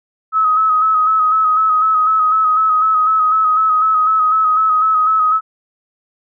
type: tone with vibrato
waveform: sine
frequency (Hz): 1277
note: D#6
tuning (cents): +45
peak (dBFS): -10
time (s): 0.32-5.41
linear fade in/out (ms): 50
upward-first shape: square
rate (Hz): 4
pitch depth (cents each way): 27
effects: none